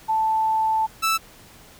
sine / sawtooth tone pair in turn, 880 / 1318.5 Hz, A5 / E6, 0 / 0 cents, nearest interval perfect fifth, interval 700 cents, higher second, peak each -18 / -15 dBFS, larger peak second, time 0.08-0.87 / 1.02-1.18 s, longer first, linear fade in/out 20 ms, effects pink hiss -48 dBFS RMS until 1.79 s

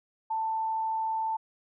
sine tone, 887 Hz, A5, 14 cents sharp, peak -27 dBFS, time 0.3-1.37 s, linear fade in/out 10 ms, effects none

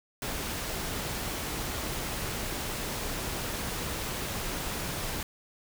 pink noise, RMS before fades -34 dBFS, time 0.22-5.23 s, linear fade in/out 2 ms, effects none

